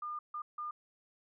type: tone bursts at uneven times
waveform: sine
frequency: 1209 Hz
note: D6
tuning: 50 cents sharp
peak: -37 dBFS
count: 3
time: 0.02-0.19 / 0.34-0.42 / 0.58-0.71 s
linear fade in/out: 5 ms
effects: none